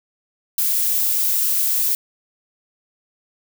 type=noise; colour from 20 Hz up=violet; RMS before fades=-19 dBFS; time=0.58-1.95 s; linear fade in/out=2 ms; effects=none